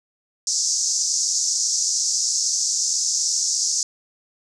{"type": "band-pass noise", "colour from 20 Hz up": "white", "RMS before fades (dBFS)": -22, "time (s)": [0.47, 3.83], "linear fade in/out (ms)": 2, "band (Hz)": [5200, 7000], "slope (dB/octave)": 48, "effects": []}